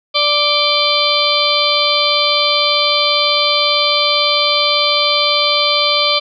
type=harmonic tone with a mistuned harmonic; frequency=587.3 Hz; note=D5; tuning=in tune; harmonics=1 / 2 / 4 / 5 / 6 / 7 / 8; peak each=-19 / -19 / -19 / -19 / -19 / -19 / -19 dBFS; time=0.14-6.2 s; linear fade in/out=20 ms; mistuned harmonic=5; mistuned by=+96 cents; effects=none